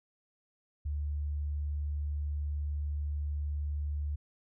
sine tone, 73.42 Hz, D2, in tune, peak -31 dBFS, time 0.85-4.16 s, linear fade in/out 10 ms, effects none

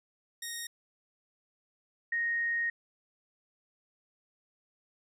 10% pulse / sine tone pair in turn, 1864.7 / 1864.7 Hz, A#6 / A#6, 0 / 0 cents, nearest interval unison, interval 0 cents, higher neither, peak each -28 dBFS, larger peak neither, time 0.42-0.67 / 2.12-2.7 s, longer second, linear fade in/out 5 ms, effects none

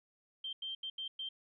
sine tone bursts at uneven times, 3153 Hz, G7, 9 cents sharp, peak -38 dBFS, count 5, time 0.44-0.53 / 0.62-0.75 / 0.83-0.9 / 0.98-1.08 / 1.19-1.29 s, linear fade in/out 5 ms, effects none

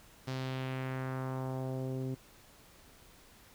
sawtooth tone with low-pass filter sweep, 130.81 Hz, C3, in tune, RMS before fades -37 dBFS, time 0.27-2.15 s, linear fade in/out 10 ms, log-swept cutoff 5200 to 340 Hz, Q 1.6, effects pink hiss -59 dBFS RMS until 3.54 s

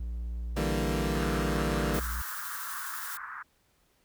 triangle tone, 58.4 Hz, A#1, 4 cents sharp, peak -30 dBFS, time 0-2.22 s, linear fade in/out 5 ms
20% pulse chord, E half-diminished seventh, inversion third, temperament equal, 146.83 / 164.81 / 196 / 233.1 Hz, D3 / E3 / G3 / Bb3, 0 / 0 / 0 / 0 cents, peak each -29 dBFS, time 0.56-2 s, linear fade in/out 10 ms
pink band-pass noise, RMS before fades -41 dBFS, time 1.14-3.43 s, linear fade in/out 10 ms, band 1100 to 1700 Hz, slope 48 dB/octave
blue noise with tremolo, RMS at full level -38 dBFS, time 1.94-3.17 s, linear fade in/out 0 ms, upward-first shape sine, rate 12 Hz, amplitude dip 25%
effects pink hiss -69 dBFS RMS until 4.04 s

